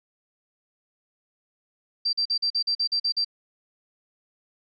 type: tone bursts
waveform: sine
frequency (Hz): 4699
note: D8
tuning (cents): 0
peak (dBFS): -21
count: 10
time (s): 2.05-3.247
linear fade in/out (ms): 10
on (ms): 81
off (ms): 43
effects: none